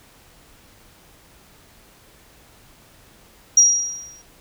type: tone with exponential decay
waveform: sine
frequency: 5710 Hz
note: F8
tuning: 37 cents sharp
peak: -6 dBFS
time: 3.57-4.22 s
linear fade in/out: 5 ms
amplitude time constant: 140 ms
effects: tanh soft clip ceiling -2 dBFS + pink hiss -51 dBFS RMS until 4.4 s